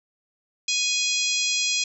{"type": "harmonic tone", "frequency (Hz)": 830, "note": "G#5", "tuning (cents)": -1, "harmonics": [3, 4, 5, 6, 7, 8, 9], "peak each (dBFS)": [-27, -28, -29, -30, -30, -31, -32], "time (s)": [0.68, 1.84], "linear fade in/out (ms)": 5, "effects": []}